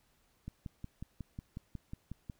click train, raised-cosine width 5 ms, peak -29 dBFS, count 11, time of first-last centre 0.48-2.298 s, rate 5.5 Hz, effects pink hiss -72 dBFS RMS until 2.39 s

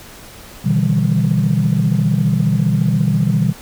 sine chord, E minor seventh, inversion second, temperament equal with one note detuned, 123.47 / 150.09 / 164.81 / 196 Hz, B2 / D3 / E3 / G3, 0 / +38 / 0 / 0 cents, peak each -17 dBFS, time 0.64-3.53 s, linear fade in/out 20 ms, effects tanh soft clip ceiling -5 dBFS + pink hiss -38 dBFS RMS until 3.61 s

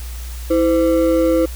triangle ring-modulated tone, 419.8 Hz, G#4, 19 cents sharp, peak -7 dBFS, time 0.5-1.46 s, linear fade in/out 10 ms, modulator 93.4 Hz, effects added 60 Hz sine -26 dBFS peak until 1.55 s + white hiss -38 dBFS RMS until 1.55 s

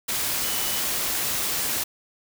sine tone in noise, 2977 Hz, F#7, 10 cents sharp, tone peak -35 dBFS, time 0.44-0.81 s, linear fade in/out 10 ms, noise white, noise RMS -26 dBFS, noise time 0.08-1.84 s, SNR -12 dB, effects none

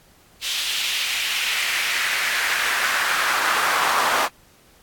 brown noise with high-pass filter sweep, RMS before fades -22 dBFS, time 0.41-4.29 s, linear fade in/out 50 ms, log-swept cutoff 3400 to 1000 Hz, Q 2.2, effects pink hiss -54 dBFS RMS until 4.82 s + AAC 64 kbps

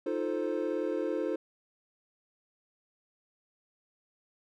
triangle chord, F dominant seventh, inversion third, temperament equal, 311.1 / 349.2 / 440 / 523.3 Hz, Eb4 / F4 / A4 / C5, 0 / 0 / 0 / 0 cents, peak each -33 dBFS, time 0.06-1.36 s, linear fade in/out 5 ms, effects none

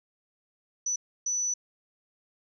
sine tone bursts at uneven times, 5960 Hz, F#8, 12 cents sharp, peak -26 dBFS, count 2, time 0.86-0.96 / 1.26-1.54 s, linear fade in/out 5 ms, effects none

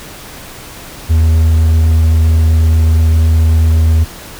triangle tone with vibrato, 80.3 Hz, E2, 45 cents flat, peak -4 dBFS, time 1.09-4.05 s, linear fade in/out 20 ms, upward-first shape triangle, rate 7.9 Hz, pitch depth 9 cents each way, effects pink hiss -31 dBFS RMS until 4.39 s

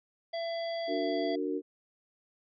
harmonic tone, 670 Hz, E5, 28 cents sharp, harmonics 1 / 3 / 5 / 7, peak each -32 / -44 / -45 / -45 dBFS, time 0.33-1.36 s, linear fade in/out 10 ms
sine chord, D augmented, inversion none, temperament just, 293.7 / 367.1 / 458.9 Hz, D4 / F#4 / A#4, 0 / -14 / -27 cents, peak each -33 / -34 / -35 dBFS, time 0.87-1.62 s, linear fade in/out 50 ms
effects MP3 48 kbps

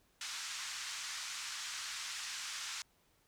white band-pass noise, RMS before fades -43 dBFS, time 0.21-2.82 s, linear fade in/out 2 ms, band 1100 to 7100 Hz, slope 24 dB/octave, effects pink hiss -72 dBFS RMS until 3.27 s

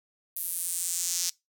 square tone with high-pass filter sweep, 87.31 Hz, F2, in tune, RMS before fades -31 dBFS, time 0.36-1.3 s, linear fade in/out 5 ms, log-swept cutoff 12000 to 5700 Hz, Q 2.5, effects noise-tail reverb RT60 0.2 s tail -23 dB re dry

